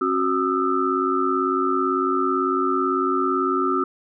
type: tone cluster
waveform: sine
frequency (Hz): 270.8 / 368.7 / 1221 / 1319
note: C#4 / F#4 / D#6 / E6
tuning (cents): -40 / -6 / -33 / +1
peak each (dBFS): -25 / -23 / -25 / -24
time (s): 0.01-3.84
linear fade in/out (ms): 5
effects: none